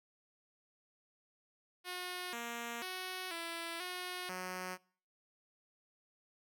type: tone with pitch steps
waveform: 5% pulse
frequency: 361.2 / 235.2 / 370.2 / 334.8 / 362.2 / 183.7 Hz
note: F#4 / A#3 / F#4 / E4 / F#4 / F#3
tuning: -42 / +16 / +1 / +27 / -37 / -12 cents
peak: -29 dBFS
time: 1.84-4.78 s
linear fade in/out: 50 ms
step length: 490 ms
effects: noise-tail reverb RT60 0.5 s tail -24 dB re dry